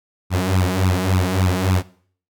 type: tone with flanger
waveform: sawtooth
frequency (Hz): 92.6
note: F#2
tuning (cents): +2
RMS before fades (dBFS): -18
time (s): 0.3-1.83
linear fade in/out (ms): 50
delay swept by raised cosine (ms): 0.78 to 4.88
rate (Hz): 3.5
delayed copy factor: +1
effects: noise-tail reverb RT60 0.5 s tail -19 dB re dry